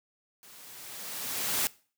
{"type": "noise with level ramp", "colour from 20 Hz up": "white", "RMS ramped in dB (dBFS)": [-53, -27], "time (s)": [0.43, 1.67], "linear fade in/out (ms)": 0, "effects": ["noise-tail reverb RT60 0.4 s tail -21 dB re dry", "high-pass 100 Hz 12 dB/octave"]}